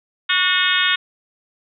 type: harmonic tone with a mistuned harmonic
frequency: 364.1 Hz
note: F#4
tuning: 28 cents flat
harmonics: 3 / 4 / 5 / 6 / 7 / 8 / 9 / 10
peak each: -26 / -21 / -22 / -24 / -26 / -24 / -23 / -22 dBFS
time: 0.29-0.96 s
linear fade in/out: 10 ms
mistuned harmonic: 3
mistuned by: +49 cents
effects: none